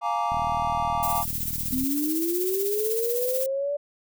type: chord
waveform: triangle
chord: Bb dominant seventh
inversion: second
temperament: just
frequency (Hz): 699.2 / 839.1 / 932.3 / 1165.4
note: F5 / Ab5 / Bb5 / D6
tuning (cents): +2 / +18 / 0 / -14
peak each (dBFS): -27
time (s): 0.01-1.25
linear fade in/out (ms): 50
type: click train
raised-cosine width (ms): 5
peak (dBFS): -24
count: 61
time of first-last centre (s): 0.32-1.835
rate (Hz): 39.6
type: noise with tremolo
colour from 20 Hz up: violet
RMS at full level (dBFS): -28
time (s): 1.03-3.46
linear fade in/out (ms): 0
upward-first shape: sine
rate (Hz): 16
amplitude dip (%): 50
type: linear sweep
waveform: sine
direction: up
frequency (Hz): 248.3 to 583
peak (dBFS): -24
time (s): 1.72-3.77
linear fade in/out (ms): 10
effects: none